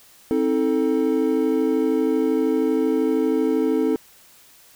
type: chord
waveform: triangle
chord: A diminished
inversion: first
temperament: just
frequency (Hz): 264 / 316.8 / 440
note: C4 / Eb4 / A4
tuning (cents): +16 / +31 / 0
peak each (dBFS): -20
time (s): 0.31-3.96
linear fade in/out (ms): 0
effects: white hiss -51 dBFS RMS until 4.75 s